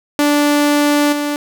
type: tone with level steps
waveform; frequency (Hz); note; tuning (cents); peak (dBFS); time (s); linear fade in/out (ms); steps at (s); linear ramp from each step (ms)
sawtooth; 292.3; D4; -8; -7 / -13; 0.19-1.36; 0; 1.12; 10
effects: none